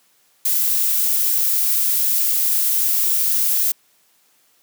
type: noise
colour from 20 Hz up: violet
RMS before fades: -18 dBFS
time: 0.45-3.72 s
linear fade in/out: 5 ms
effects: white hiss -59 dBFS RMS until 4.62 s + high-pass 150 Hz 12 dB/octave